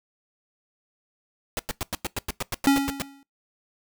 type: noise bursts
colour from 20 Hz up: pink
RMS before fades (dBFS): -28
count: 13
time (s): 1.57-3.02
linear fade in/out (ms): 0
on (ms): 22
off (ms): 97
type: tone with exponential decay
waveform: square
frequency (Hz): 277.2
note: C#4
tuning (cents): 0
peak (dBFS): -14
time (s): 2.67-3.23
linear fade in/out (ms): 1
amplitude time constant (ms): 120
effects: noise-tail reverb RT60 0.2 s tail -23 dB re dry